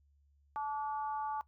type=harmonic tone; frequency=288.9 Hz; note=D4; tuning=28 cents flat; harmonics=3 / 4 / 5; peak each=-36 / -41 / -51 dBFS; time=0.56-1.41 s; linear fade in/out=0 ms; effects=noise-tail reverb RT60 0.1 s tail -18 dB re dry + added 71 Hz sine -66 dBFS peak until 1.47 s